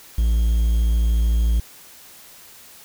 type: tone with quantisation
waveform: triangle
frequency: 56.7 Hz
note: A#1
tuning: 47 cents flat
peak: -13 dBFS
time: 0.18-1.6 s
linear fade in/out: 5 ms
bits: 7
effects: white hiss -45 dBFS RMS until 2.84 s